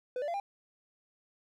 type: tone with pitch steps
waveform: triangle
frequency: 501 / 585.6 / 684.4 / 799.9 Hz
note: B4 / D5 / F5 / G5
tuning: +25 / -5 / -35 / +35 cents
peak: -30 dBFS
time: 0.16-0.4 s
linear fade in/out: 2 ms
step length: 60 ms
effects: none